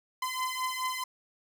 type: beating tone pair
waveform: sawtooth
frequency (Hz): 1022 / 1026.7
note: C6 / C6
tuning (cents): -41 / -33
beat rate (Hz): 4.7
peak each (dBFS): -30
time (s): 0.22-1.04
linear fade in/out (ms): 5
effects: none